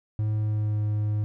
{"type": "tone with pitch glide", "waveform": "triangle", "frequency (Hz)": [107.2, 105.54], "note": ["A2", "G#2"], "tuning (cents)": [-45, 28], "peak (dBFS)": -21, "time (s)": [0.19, 1.24], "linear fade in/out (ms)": 0, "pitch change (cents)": -27, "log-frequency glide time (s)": [0.35, 0.81], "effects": []}